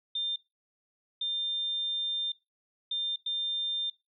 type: tone bursts at uneven times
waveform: sine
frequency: 3600 Hz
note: A7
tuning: 39 cents sharp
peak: -29 dBFS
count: 4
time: 0.15-0.36 / 1.21-2.32 / 2.91-3.16 / 3.26-3.9 s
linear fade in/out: 5 ms
effects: noise-tail reverb RT60 0.2 s tail -17 dB re dry